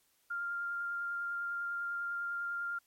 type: tone with vibrato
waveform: sine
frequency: 1396.9 Hz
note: F6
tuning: in tune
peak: -34 dBFS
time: 0.3-2.79 s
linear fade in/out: 10 ms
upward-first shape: triangle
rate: 10 Hz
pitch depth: 12 cents each way
effects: white hiss -72 dBFS RMS until 2.86 s + MP3 64 kbps